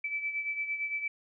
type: beating tone pair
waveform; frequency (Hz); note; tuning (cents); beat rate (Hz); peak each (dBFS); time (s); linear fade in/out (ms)
sine; 2311 / 2319.8; D7 / D7; -28 / -22; 8.8; -32 / -39; 0.04-1.08; 5
effects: none